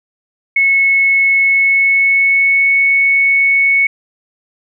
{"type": "tone with pitch glide", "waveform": "sine", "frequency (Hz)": [2195, 2213], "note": ["C#7", "C#7"], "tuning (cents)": [-18, -3], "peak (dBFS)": -8, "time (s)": [0.56, 3.87], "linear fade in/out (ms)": 5, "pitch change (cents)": 15, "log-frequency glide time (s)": [1.4, 2.75], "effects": []}